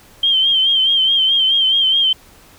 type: tone with vibrato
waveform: sine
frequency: 3153 Hz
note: G7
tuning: 9 cents sharp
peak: -11 dBFS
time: 0.23-2.13 s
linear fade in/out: 5 ms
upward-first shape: sine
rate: 4.7 Hz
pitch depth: 54 cents each way
effects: pink hiss -46 dBFS RMS until 2.58 s